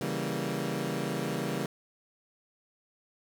20% pulse chord, C# diminished seventh, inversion none, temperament equal, 138.59 / 164.81 / 196 / 233.1 Hz, C#3 / E3 / G3 / Bb3, 0 / 0 / 0 / 0 cents, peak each -31 / -31 / -31 / -32 dBFS, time 0.01-1.66 s, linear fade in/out 2 ms, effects none

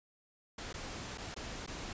pink noise with dropouts, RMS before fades -43 dBFS, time 0.58-1.93 s, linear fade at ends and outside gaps 5 ms, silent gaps 0.729-0.74 / 1.176-1.181 / 1.344-1.363 / 1.664-1.675 s, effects resampled to 16000 Hz

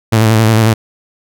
sawtooth tone with vibrato, 110.9 Hz, A2, 14 cents sharp, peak -3 dBFS, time 0.12-0.74 s, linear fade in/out 10 ms, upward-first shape square, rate 11 Hz, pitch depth 39 cents each way, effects none

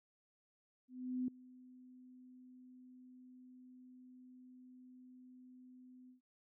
sine tone with ADSR envelope, 253.1 Hz, B3, 43 cents sharp, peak -34 dBFS, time 0.88-6.21 s, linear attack 400 ms, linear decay 3 ms, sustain -22 dB, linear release 120 ms, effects none

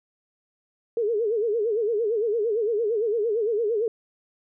sine tone with vibrato, 440 Hz, A4, in tune, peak -21 dBFS, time 0.97-3.88 s, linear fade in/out 2 ms, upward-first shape sine, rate 8.8 Hz, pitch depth 140 cents each way, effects none

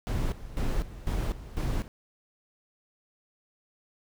brown noise with tremolo, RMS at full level -28 dBFS, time 0.07-1.88 s, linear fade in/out 0 ms, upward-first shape square, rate 2 Hz, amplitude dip 80%, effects none

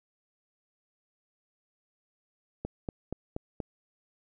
click train, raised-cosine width 2 ms, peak -20 dBFS, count 5, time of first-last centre 2.65-3.602 s, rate 4.2 Hz, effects none

